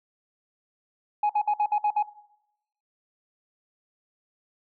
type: tone bursts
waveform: sine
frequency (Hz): 835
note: G#5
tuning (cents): +9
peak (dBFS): -18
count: 7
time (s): 1.23-2.027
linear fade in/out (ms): 5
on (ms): 65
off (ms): 57
effects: noise-tail reverb RT60 0.8 s tail -18 dB re dry + tanh soft clip ceiling -18 dBFS